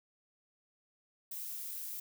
violet noise, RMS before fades -42 dBFS, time 1.31-2 s, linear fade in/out 5 ms, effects none

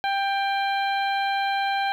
harmonic tone with a mistuned harmonic, 790 Hz, G5, 13 cents sharp, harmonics 1 / 2 / 3 / 4 / 5, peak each -23 / -29 / -33 / -35 / -37 dBFS, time 0.04-1.92 s, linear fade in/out 0 ms, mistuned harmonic 5, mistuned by +41 cents, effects 9-bit

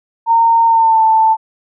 sine tone with pitch glide, 918 to 885.2 Hz, A#5 to A5, -27 to +10 cents, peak -7 dBFS, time 0.26-1.37 s, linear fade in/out 50 ms, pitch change -63 cents, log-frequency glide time 0.65-1.03 s, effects none

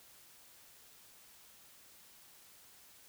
silence, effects white hiss -60 dBFS RMS until 3.08 s

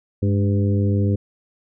harmonic tone with a mistuned harmonic, 100 Hz, G2, 35 cents sharp, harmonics 1 / 2 / 3 / 4 / 5, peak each -17 / -23 / -27 / -29 / -31 dBFS, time 0.22-1.16 s, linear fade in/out 10 ms, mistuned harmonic 2, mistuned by +58 cents, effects none

